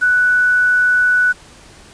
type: tone with quantisation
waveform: sine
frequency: 1483 Hz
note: F#6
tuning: 4 cents sharp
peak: -10 dBFS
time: 0.01-1.33 s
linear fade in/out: 20 ms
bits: 6
effects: pink hiss -42 dBFS RMS until 1.93 s + resampled to 22050 Hz